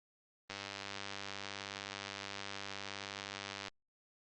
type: click train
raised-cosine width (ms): 0.2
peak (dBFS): -24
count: 317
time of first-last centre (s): 0.5-3.682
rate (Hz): 99.3
effects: low-pass 7000 Hz 12 dB/octave + Opus 24 kbps